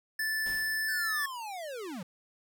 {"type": "tone", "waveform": "square", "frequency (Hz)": 1753, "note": "A6", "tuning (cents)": -7, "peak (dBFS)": -30, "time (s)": [0.19, 1.26], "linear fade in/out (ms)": 5}
{"type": "noise with exponential decay", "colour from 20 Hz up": "pink", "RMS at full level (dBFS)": -45, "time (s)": [0.46, 1.15], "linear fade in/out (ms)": 2, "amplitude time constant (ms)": 150}
{"type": "linear sweep", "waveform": "square", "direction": "down", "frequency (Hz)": [1568, 160.3], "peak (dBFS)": -38, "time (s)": [0.88, 2.03], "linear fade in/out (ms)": 5}
{"effects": []}